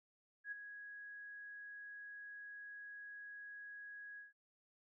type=tone with ADSR envelope; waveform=sine; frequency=1661.2 Hz; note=G#6; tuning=in tune; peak=-40 dBFS; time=0.44-4.33 s; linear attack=78 ms; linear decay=14 ms; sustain=-9 dB; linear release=150 ms; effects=none